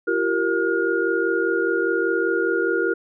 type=tone cluster; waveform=sine; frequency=339.8 / 384.8 / 465.9 / 1427 Hz; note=F4 / G4 / A#4 / F6; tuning=-47 / -32 / -1 / +37 cents; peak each=-24 dBFS; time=0.07-2.94 s; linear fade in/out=10 ms; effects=none